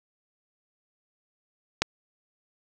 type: click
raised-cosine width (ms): 0.2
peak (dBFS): -4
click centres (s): 1.82
effects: none